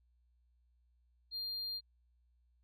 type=tone; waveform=sine; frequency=4200 Hz; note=C8; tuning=6 cents sharp; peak=-35 dBFS; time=1.31-1.81 s; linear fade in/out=50 ms; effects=tanh soft clip ceiling -37 dBFS + added 60 Hz sine -69 dBFS peak until 2.63 s